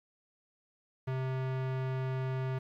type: tone with low-pass filter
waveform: square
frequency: 130.81 Hz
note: C3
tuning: in tune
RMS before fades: -34 dBFS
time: 1.07-2.59 s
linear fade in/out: 10 ms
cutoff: 2300 Hz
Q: 0.74
effects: 11-bit